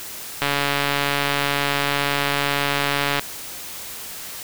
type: click train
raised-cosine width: 0.3 ms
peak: -4 dBFS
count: 395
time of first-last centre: 0.42-3.195 s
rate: 142 Hz
effects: white hiss -34 dBFS RMS until 4.43 s